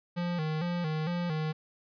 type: tone with vibrato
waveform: square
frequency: 165 Hz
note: E3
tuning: 2 cents sharp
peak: -30 dBFS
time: 0.16-1.53 s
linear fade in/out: 20 ms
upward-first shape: square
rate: 2.2 Hz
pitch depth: 100 cents each way
effects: resampled to 11025 Hz